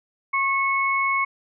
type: tone pair together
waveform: sine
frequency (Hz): 1088.9 / 2200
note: C#6 / C#7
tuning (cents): -31 / -14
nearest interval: octave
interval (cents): 1217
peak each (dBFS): -22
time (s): 0.33-1.25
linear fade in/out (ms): 10
effects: none